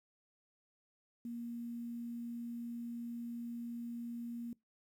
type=tone with quantisation; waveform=sine; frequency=235.7 Hz; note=A#3; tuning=19 cents sharp; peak=-40 dBFS; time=1.25-4.53 s; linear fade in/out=2 ms; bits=11; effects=noise-tail reverb RT60 0.2 s tail -23 dB re dry